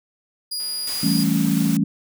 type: tone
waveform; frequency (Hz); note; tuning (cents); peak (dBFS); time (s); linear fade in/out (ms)
sawtooth; 4878; D#8; -35; -22; 0.51-1.24; 10
type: click train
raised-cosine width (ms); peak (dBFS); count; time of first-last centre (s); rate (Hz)
0.2; -30; 108; 0.6-1.098; 215
type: noise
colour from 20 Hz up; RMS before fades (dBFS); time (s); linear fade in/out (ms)
white; -32; 0.87-1.77; 2
type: chord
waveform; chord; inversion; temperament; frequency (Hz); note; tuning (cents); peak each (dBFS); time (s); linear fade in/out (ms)
sine; A dominant seventh; second; equal; 164.81 / 196 / 220 / 277.2; E3 / G3 / A3 / C#4; 0 / 0 / 0 / 0; -22; 1.03-1.84; 5
effects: none